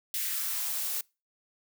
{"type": "noise with high-pass filter sweep", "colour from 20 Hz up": "blue", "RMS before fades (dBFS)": -32, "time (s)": [0.14, 1.01], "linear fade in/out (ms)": 2, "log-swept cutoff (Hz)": [2300, 340], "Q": 1.7, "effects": ["noise-tail reverb RT60 0.3 s tail -26 dB re dry"]}